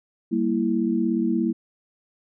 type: chord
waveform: sine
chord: E diminished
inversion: first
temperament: equal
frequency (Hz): 196 / 233.1 / 329.6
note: G3 / Bb3 / E4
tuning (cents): 0 / 0 / 0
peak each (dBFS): -26 / -23 / -24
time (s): 0.31-1.53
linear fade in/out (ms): 20
effects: none